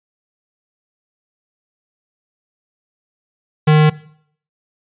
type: tone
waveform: square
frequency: 153.3 Hz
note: D#3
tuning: 25 cents flat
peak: -8 dBFS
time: 3.67-3.9 s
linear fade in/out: 10 ms
effects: noise-tail reverb RT60 0.6 s tail -19 dB re dry + resampled to 8000 Hz